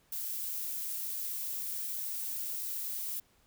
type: noise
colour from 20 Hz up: violet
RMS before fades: -37 dBFS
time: 0.12-3.2 s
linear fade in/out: 5 ms
effects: pink hiss -68 dBFS RMS until 3.46 s